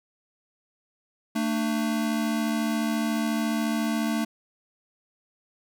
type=tone pair together; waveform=square; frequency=223.9 / 298.1 Hz; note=A3 / D4; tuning=+30 / +26 cents; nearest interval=perfect fourth; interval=496 cents; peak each=-26 / -30 dBFS; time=1.35-4.25 s; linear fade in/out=10 ms; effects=none